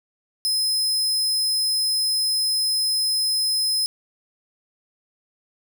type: tone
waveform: sawtooth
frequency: 5100 Hz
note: D#8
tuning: 42 cents sharp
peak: -17 dBFS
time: 0.45-3.86 s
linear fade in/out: 0 ms
effects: none